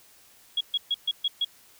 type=tone bursts; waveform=sine; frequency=3322 Hz; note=G#7; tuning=in tune; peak=-22 dBFS; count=6; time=0.57-1.448 s; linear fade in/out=5 ms; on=38 ms; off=130 ms; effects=white hiss -56 dBFS RMS until 1.79 s